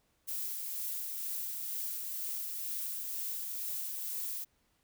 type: noise with tremolo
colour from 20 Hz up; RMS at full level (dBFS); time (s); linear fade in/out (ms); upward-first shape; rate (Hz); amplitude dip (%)
violet; -37; 0.27-4.45; 20; sine; 2.1; 25
effects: pink hiss -74 dBFS RMS until 4.83 s